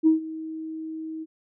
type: tone with ADSR envelope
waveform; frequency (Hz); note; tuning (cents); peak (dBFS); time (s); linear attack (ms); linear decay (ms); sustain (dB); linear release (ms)
sine; 318.1; D#4; +38; -12; 0.03-1.26; 37; 130; -19; 37
effects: tanh soft clip ceiling -8 dBFS